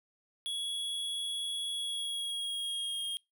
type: tone with pitch glide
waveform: square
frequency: 3354 to 3243 Hz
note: G#7 to G#7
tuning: +16 to -42 cents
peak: -34 dBFS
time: 0.46-3.17 s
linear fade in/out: 0 ms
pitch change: -58 cents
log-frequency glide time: 1.72-3.05 s
effects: noise-tail reverb RT60 0.2 s tail -26 dB re dry